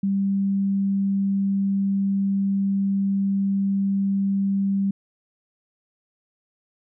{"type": "tone", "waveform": "sine", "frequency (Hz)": 196.6, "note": "G3", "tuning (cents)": 5, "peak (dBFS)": -19, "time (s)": [0.03, 4.91], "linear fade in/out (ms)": 5, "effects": []}